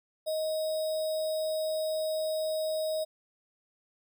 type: tone with sample-and-hold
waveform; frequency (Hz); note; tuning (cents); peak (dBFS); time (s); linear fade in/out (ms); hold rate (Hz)
sine; 628; D#5; +16; -28; 0.26-3.05; 20; 4410
effects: none